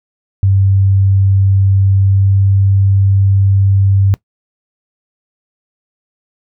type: tone with pitch glide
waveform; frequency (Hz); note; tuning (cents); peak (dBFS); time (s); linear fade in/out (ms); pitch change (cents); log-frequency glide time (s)
sine; 97.3 to 97.92; G2 to G2; -12 to -1; -7; 0.43-4.14; 0; +11; 1.99-2.37
effects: noise-tail reverb RT60 0.1 s tail -20 dB re dry